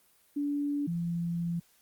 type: tone pair in turn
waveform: sine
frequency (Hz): 288.1 / 170.42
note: D4 / F3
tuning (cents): -33 / -42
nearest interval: major sixth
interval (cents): 909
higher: first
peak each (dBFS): -28 / -29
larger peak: first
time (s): 0.36-0.87 / 0.87-1.6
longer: second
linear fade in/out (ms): 10
effects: white hiss -65 dBFS RMS until 1.81 s + Opus 32 kbps